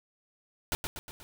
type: noise with echo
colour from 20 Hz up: pink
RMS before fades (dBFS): -30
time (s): 0.72-0.75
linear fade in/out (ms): 0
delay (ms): 120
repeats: 4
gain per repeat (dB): -5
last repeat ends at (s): 1.23
effects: none